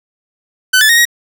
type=tone with pitch steps; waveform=sawtooth; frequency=1513 / 1738 / 1863 / 1893 Hz; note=F#6 / A6 / A#6 / A#6; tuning=+38 / -22 / -2 / +26 cents; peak=-3 dBFS; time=0.73-1.054 s; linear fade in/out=10 ms; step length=81 ms; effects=none